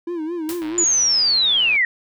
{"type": "tone with vibrato", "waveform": "triangle", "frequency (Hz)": 329.6, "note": "E4", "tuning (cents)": 0, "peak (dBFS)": -21, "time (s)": [0.07, 0.84], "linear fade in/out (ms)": 5, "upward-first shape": "sine", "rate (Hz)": 4.6, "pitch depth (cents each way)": 120}
{"type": "noise with exponential decay", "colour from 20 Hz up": "white", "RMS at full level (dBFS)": -28, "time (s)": [0.49, 0.73], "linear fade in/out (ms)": 1, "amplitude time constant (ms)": 52}
{"type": "click train", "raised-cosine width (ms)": 0.3, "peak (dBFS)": -20, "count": 130, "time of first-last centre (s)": [0.62, 1.762], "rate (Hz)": 113}
{"type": "linear sweep", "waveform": "sine", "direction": "down", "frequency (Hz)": [7040, 1844], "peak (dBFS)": -14, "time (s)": [0.78, 1.85], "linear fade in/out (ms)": 2}
{"effects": []}